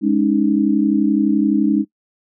sine chord, Ab suspended fourth, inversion none, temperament equal with one note detuned, 207.7 / 279.4 / 311.1 Hz, Ab3 / Db4 / Eb4, 0 / +14 / 0 cents, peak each -17 dBFS, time 0.01-1.85 s, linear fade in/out 50 ms, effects noise-tail reverb RT60 0.1 s tail -21 dB re dry

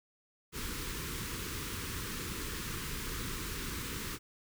pink band-stop noise, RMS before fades -39 dBFS, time 0.52-4.19 s, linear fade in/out 50 ms, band 470 to 1000 Hz, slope 48 dB/octave, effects none

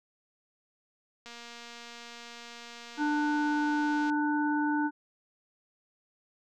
click train, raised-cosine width 0.2 ms, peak -29 dBFS, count 671, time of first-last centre 1.26-4.099 s, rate 236 Hz
harmonic tone, 297 Hz, D4, 20 cents sharp, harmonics 1 / 3 / 5, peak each -27 / -32 / -34 dBFS, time 2.97-4.91 s, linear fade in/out 50 ms
effects none

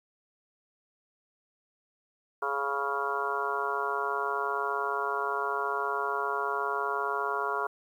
harmonic tone with a mistuned harmonic, 139.6 Hz, C#3, 13 cents sharp, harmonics 3 / 4 / 5 / 6 / 7 / 8 / 9 / 10, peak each -35 / -43 / -37 / -43 / -34 / -34 / -40 / -34 dBFS, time 2.42-7.67 s, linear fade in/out 5 ms, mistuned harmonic 6, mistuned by +28 cents, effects 10-bit

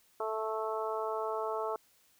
harmonic tone, 219.3 Hz, A3, 6 cents flat, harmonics 2 / 3 / 4 / 5 / 6, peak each -36 / -38 / -39 / -40 / -41 dBFS, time 0.2-1.76 s, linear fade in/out 2 ms, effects white hiss -67 dBFS RMS until 2.19 s

